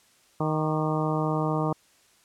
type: harmonic tone with a mistuned harmonic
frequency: 155.56 Hz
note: D#3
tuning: in tune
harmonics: 1 / 2 / 3 / 4 / 5 / 6 / 7 / 8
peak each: -27 / -30 / -32 / -33 / -34 / -35 / -35 / -36 dBFS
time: 0.4-1.73 s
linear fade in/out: 5 ms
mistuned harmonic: 8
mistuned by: -54 cents
effects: white hiss -61 dBFS RMS until 2.24 s + low-pass 10000 Hz 12 dB/octave